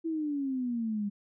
sine exponential sweep, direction down, 332.2 to 200 Hz, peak -29 dBFS, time 0.04-1.1 s, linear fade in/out 20 ms, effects none

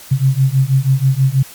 sine beating tone pair, 130.81 / 137.01 Hz, C3 / C#3, 0 / -20 cents, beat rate 6.2 Hz, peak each -13 dBFS, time 0.11-1.43 s, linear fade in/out 10 ms, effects white hiss -37 dBFS RMS until 1.54 s + MP3 96 kbps

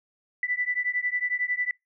sine beating tone pair, 1975.5 / 1986.5 Hz, B6 / B6, 0 / +10 cents, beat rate 11 Hz, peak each -28 dBFS, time 0.43-1.71 s, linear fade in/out 2 ms, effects noise-tail reverb RT60 0.2 s tail -26 dB re dry

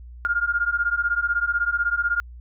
sine beating tone pair, 1405 / 1421 Hz, F6 / F6, +10 / +30 cents, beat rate 16 Hz, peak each -23 dBFS, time 0.25-2.2 s, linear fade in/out 0 ms, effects added 60 Hz sine -38 dBFS peak until 2.4 s

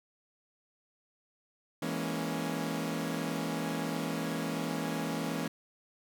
sawtooth chord, A# half-diminished seventh, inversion second, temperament equal with one note detuned, 164.81 / 207.7 / 235.7 / 277.2 Hz, E3 / G#3 / A#3 / C#4, 0 / 0 / +19 / 0 cents, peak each -33 / -36 / -34 / -33 dBFS, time 1.82-5.48 s, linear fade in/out 5 ms, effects none

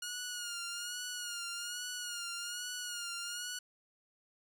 10% pulse tone with vibrato, 1432 Hz, F6, 43 cents sharp, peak -30 dBFS, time 0.02-3.59 s, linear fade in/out 5 ms, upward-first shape sine, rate 1.2 Hz, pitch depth 50 cents each way, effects none

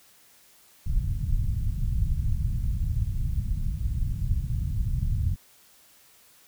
pink low-pass noise, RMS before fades -26 dBFS, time 0.86-5.36 s, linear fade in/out 10 ms, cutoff 130 Hz, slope 24 dB/octave, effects white hiss -57 dBFS RMS until 6.47 s

